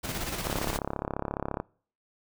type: noise with tremolo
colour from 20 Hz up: pink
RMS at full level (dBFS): -32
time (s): 0.03-0.79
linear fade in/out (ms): 20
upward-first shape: square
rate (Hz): 17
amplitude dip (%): 40
type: click train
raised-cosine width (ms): 1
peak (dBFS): -16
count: 40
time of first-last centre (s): 0.47-1.6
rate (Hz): 34.5
effects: noise-tail reverb RT60 0.5 s tail -25 dB re dry